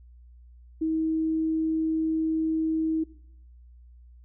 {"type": "tone", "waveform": "sine", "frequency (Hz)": 319.1, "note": "D#4", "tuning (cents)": 44, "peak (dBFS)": -23, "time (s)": [0.81, 3.04], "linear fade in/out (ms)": 10, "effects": ["noise-tail reverb RT60 0.7 s tail -19 dB re dry", "added 60 Hz sine -48 dBFS peak until 4.24 s"]}